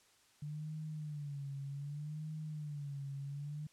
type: tone with vibrato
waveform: sine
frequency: 146.83 Hz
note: D3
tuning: in tune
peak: -40 dBFS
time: 0.42-3.67 s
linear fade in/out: 5 ms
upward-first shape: sine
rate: 0.65 Hz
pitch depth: 100 cents each way
effects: white hiss -68 dBFS RMS until 3.72 s + low-pass 9000 Hz 12 dB/octave